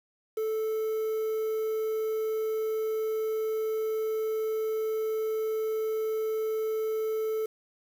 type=tone with quantisation; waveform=triangle; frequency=437.9 Hz; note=A4; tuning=8 cents flat; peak=-25 dBFS; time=0.37-7.46 s; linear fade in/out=5 ms; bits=8; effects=none